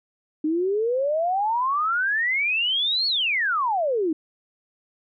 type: exponential two-way sweep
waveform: sine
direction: up then down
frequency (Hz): 300.6 to 4435 to 300.6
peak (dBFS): -20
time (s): 0.44-4.13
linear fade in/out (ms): 5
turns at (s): 3.07
effects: none